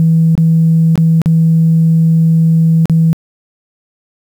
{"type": "tone with dropouts", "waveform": "sine", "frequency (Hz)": 162.9, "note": "E3", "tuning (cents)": -20, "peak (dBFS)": -5, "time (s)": [0, 3.13], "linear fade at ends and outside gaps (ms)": 0, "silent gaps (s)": [[0.353, 0.378], [0.956, 0.977], [1.217, 1.259], [2.856, 2.897]], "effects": ["tanh soft clip ceiling -1 dBFS", "7-bit"]}